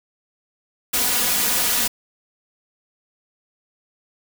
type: noise with comb filter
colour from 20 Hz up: white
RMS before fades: -20 dBFS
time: 0.93-1.88 s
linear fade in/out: 10 ms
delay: 4.1 ms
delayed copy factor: +0.95
effects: none